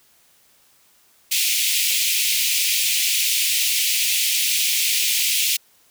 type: high-pass noise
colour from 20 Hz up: pink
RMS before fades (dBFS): -20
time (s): 1.31-5.57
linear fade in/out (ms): 10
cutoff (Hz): 2300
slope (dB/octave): 48
effects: white hiss -57 dBFS RMS until 5.9 s